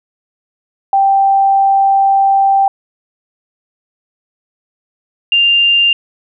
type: tone pair in turn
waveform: sine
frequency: 784 / 2794 Hz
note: G5 / F7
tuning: 0 / 0 cents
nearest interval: octave + minor seventh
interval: 2200 cents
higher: second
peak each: -7 dBFS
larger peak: neither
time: 0.93-2.68 / 5.32-5.93 s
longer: first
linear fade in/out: 2 ms
effects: none